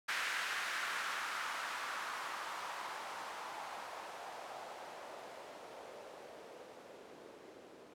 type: noise with low-pass filter sweep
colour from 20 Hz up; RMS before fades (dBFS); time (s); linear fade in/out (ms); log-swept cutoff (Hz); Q
violet; -44; 0.08-7.94; 10; 1700 to 380; 2
effects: none